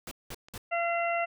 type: noise bursts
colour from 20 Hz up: pink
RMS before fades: -40 dBFS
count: 3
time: 0.07-0.579 s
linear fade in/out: 2 ms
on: 43 ms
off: 190 ms
type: click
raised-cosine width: 0.2 ms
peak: -32 dBFS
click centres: 0.485 s
type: harmonic tone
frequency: 683 Hz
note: F5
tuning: 39 cents flat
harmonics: 1 / 2 / 3 / 4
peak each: -28 / -35 / -34 / -36 dBFS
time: 0.71-1.26 s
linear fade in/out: 20 ms
effects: none